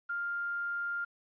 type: tone with quantisation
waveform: sine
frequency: 1400 Hz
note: F6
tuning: 4 cents sharp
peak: -32 dBFS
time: 0.09-1.05 s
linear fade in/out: 10 ms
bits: 10
effects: resampled to 11025 Hz